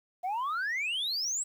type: exponential sweep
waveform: sine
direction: up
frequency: 698.5 to 8100 Hz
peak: -27 dBFS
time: 0.23-1.44 s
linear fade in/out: 20 ms
effects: tanh soft clip ceiling -28 dBFS + 10-bit